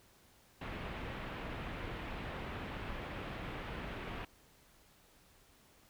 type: low-pass noise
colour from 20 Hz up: pink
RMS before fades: -43 dBFS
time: 0.61-4.25 s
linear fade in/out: 5 ms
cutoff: 3000 Hz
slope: 24 dB/octave
effects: pink hiss -65 dBFS RMS until 5.89 s